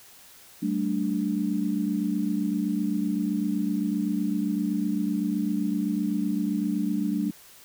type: chord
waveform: sine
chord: G suspended second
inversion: none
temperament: equal with one note detuned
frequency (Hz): 192.19 / 220 / 293.7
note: G3 / A3 / D4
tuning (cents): -34 / 0 / 0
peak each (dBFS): -28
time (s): 0.62-7.31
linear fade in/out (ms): 10
effects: white hiss -51 dBFS RMS until 7.64 s